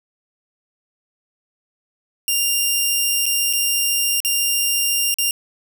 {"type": "tone with dropouts", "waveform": "10% pulse", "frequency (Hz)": 2794, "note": "F7", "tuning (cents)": 0, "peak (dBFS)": -8, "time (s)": [2.28, 5.31], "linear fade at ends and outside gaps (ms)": 1, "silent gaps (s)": [[3.257, 3.263], [3.529, 3.534], [4.203, 4.248], [5.142, 5.185]], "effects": ["8-bit"]}